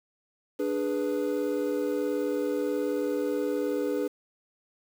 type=chord; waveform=triangle; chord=G# diminished; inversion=second; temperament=equal; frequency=293.7 / 415.3 / 493.9 Hz; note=D4 / G#4 / B4; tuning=0 / 0 / 0 cents; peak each=-28 dBFS; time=0.59-4.08 s; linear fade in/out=10 ms; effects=tanh soft clip ceiling -16 dBFS + 8-bit